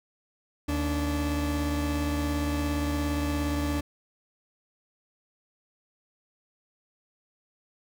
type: tone pair together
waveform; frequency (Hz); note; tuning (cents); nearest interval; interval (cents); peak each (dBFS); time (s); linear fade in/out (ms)
40% pulse; 76.81 / 290; D#2 / D4; -22 / -22; octave + major seventh; 2300; -28; 0.68-3.81; 10
effects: none